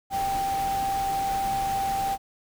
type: tone in noise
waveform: sine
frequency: 784 Hz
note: G5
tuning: in tune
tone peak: -24 dBFS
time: 0.1-2.18 s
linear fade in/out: 50 ms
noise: pink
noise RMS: -36 dBFS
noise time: 0.1-2.18 s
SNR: +9 dB
effects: none